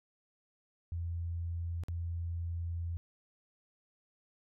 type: tone with dropouts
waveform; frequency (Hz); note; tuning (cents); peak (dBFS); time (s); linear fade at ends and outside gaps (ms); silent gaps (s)
sine; 84.9; F2; -48; -34; 0.92-2.97; 0; 1.836-1.884
effects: none